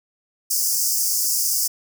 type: high-pass noise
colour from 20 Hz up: pink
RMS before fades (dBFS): -21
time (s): 0.5-1.68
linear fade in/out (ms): 10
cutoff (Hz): 4900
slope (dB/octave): 96
effects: none